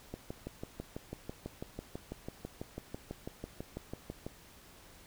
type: click train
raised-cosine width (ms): 2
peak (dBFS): -26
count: 26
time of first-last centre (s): 0.14-4.265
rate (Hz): 6.06
effects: pink hiss -57 dBFS RMS until 5.06 s